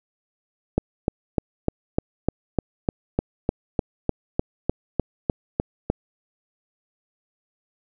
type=click train; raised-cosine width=2 ms; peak=-6 dBFS; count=18; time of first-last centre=0.78-5.9 s; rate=3.32 Hz; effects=none